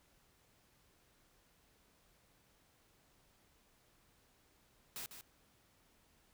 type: noise with echo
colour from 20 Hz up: white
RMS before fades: -45 dBFS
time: 4.96-5.06 s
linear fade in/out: 0 ms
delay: 150 ms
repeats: 1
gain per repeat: -8 dB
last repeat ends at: 5.21 s
effects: pink hiss -71 dBFS RMS until 6.33 s